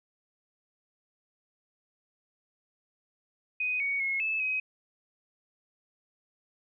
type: tone with pitch steps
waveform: sine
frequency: 2499 / 2235 / 2170 / 2615 / 2530 Hz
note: D#7 / C#7 / C#7 / E7 / D#7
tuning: +7 / +14 / -37 / -15 / +28 cents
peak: -27 dBFS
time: 3.6-4.6 s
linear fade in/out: 5 ms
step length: 200 ms
effects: none